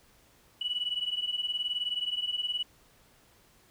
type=beating tone pair; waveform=sine; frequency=2934 / 2953 Hz; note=F#7 / F#7; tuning=-15 / -4 cents; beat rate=19 Hz; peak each=-33 / -31 dBFS; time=0.61-2.63 s; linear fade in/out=5 ms; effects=tanh soft clip ceiling -22 dBFS + pink hiss -62 dBFS RMS until 3.7 s